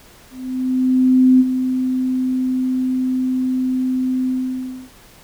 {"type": "tone with ADSR envelope", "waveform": "sine", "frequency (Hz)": 256.9, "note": "C4", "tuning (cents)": -32, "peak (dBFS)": -7, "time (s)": [0.3, 4.91], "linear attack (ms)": 1100, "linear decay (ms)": 38, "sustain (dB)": -9, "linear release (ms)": 630, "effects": ["pink hiss -46 dBFS RMS until 5.23 s"]}